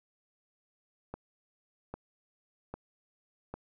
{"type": "click train", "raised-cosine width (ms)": 1, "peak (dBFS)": -25, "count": 4, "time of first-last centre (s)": [1.14, 3.54], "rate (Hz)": 1.25, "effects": []}